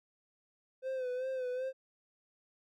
triangle tone with vibrato, 512 Hz, C5, 38 cents flat, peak -32 dBFS, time 0.82-1.73 s, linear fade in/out 50 ms, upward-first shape sine, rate 2.6 Hz, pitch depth 53 cents each way, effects none

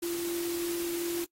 sine tone in noise, 343.1 Hz, F4, 31 cents flat, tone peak -31 dBFS, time 0.02-1.25 s, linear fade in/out 10 ms, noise white, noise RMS -39 dBFS, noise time 0.02-1.25 s, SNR +5 dB, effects noise-tail reverb RT60 0.1 s tail -23 dB re dry + AAC 48 kbps

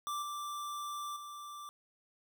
square tone with level steps, 1174.7 Hz, D6, in tune, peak -36 / -39 / -45 dBFS, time 0.07-1.69 s, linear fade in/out 0 ms, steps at 0.22 / 1.16 s, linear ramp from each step 5 ms, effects none

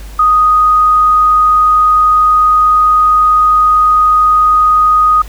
sine tone, 1244.5 Hz, D#6, in tune, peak -5 dBFS, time 0.19-5.22 s, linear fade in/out 5 ms, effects added 50 Hz sine -26 dBFS peak until 5.28 s + pink hiss -37 dBFS RMS until 5.28 s

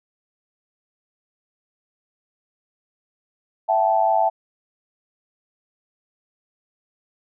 sine tone cluster, 665 / 764 / 869 Hz, E5 / G5 / A5, +15 / -45 / -22 cents, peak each -20 dBFS, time 3.68-4.3 s, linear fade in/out 20 ms, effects none

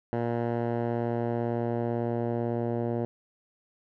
10% pulse tone with low-pass filter sweep, 118 Hz, A#2, 22 cents sharp, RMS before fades -29 dBFS, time 0.13-3.05 s, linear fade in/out 0 ms, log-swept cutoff 1100 to 620 Hz, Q 0.86, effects none

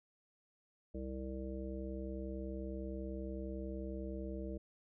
harmonic tone, 65.41 Hz, C2, in tune, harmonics 1 / 3 / 5 / 7 / 9, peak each -43 / -46 / -46 / -49 / -50 dBFS, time 0.94-4.58 s, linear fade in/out 10 ms, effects none

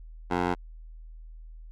15% pulse tone with band-pass filter, 88.8 Hz, F2, 29 cents sharp, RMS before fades -27 dBFS, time 0.3-0.55 s, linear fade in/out 20 ms, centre 790 Hz, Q 0.85, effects added 40 Hz sine -42 dBFS peak until 1.71 s

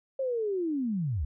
sine linear sweep, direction down, 545 to 60.8 Hz, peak -27 dBFS, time 0.19-1.25 s, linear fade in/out 5 ms, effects none

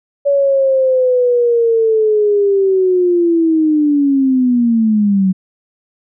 sine linear sweep, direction down, 568 to 185 Hz, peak -9 dBFS, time 0.25-5.33 s, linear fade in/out 20 ms, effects none

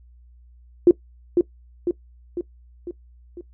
sine tone with echo, 349.2 Hz, F4, in tune, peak -7 dBFS, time 0.87-0.91 s, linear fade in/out 2 ms, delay 500 ms, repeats 5, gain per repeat -5 dB, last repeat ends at 3.41 s, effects noise-tail reverb RT60 0.1 s tail -19 dB re dry + added 60 Hz sine -47 dBFS peak until 3.53 s

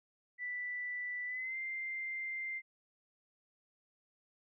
sine tone with pitch glide, 1975.5 to 2092 Hz, B6 to C7, 0 to -1 cents, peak -37 dBFS, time 0.38-2.62 s, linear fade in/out 50 ms, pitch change +99 cents, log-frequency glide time 1.26-1.57 s, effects none

